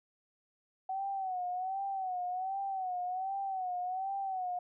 sine tone with vibrato, 752 Hz, F#5, 28 cents sharp, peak -33 dBFS, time 0.89-4.59 s, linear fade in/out 5 ms, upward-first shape sine, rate 1.3 Hz, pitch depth 83 cents each way, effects none

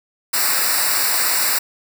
white noise with comb filter, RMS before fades -18 dBFS, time 0.33-1.59 s, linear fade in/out 10 ms, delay 0.31 ms, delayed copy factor -1, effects none

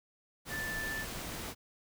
sine tone in noise, 1760 Hz, A6, in tune, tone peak -36 dBFS, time 0.49-1.06 s, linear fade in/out 50 ms, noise pink, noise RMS -41 dBFS, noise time 0.45-1.55 s, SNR +2 dB, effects none

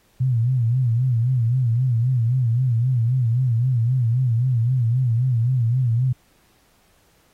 sine tone with vibrato, 121.8 Hz, B2, 24 cents flat, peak -16 dBFS, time 0.2-6.13 s, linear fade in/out 10 ms, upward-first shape sine, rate 3.8 Hz, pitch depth 130 cents each way, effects pink hiss -60 dBFS RMS until 7.33 s + AAC 48 kbps

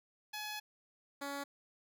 10% pulse tone pair in turn, 846 / 281.5 Hz, G#5 / C#4, +32 / +27 cents, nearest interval octave + perfect fifth, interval 1905 cents, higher first, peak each -32 / -31 dBFS, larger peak second, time 0.33-0.6 / 1.21-1.44 s, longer first, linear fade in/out 10 ms, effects none

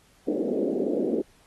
white band-pass noise, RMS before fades -26 dBFS, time 0.27-1.22 s, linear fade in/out 10 ms, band 210 to 520 Hz, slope 48 dB/octave, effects pink hiss -60 dBFS RMS until 1.46 s + AAC 32 kbps

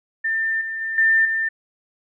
sine tone with level steps, 1794 Hz, A6, 33 cents sharp, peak -19 / -25 / -23 / -13 / -19 dBFS, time 0.24-1.49 s, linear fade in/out 10 ms, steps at 0.61 / 0.81 / 0.98 / 1.25 s, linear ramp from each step 2 ms, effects none

